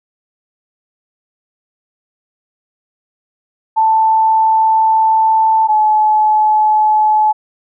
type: tone pair in turn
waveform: sine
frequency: 883 / 857.4 Hz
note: A5 / A5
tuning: +6 / -45 cents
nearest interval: minor second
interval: 51 cents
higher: first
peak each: -8 dBFS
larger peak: neither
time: 3.76-5.68 / 5.68-7.33 s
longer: first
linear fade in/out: 20 ms
effects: none